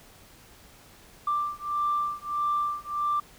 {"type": "beating tone pair", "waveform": "sine", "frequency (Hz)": [1179, 1180.6], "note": ["D6", "D6"], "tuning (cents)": [6, 9], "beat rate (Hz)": 1.6, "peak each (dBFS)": [-28, -28], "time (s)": [1.27, 3.2], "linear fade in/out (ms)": 5, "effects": ["tanh soft clip ceiling -18 dBFS", "pink hiss -53 dBFS RMS until 3.38 s"]}